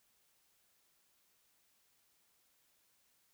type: silence
effects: white hiss -74 dBFS RMS until 3.33 s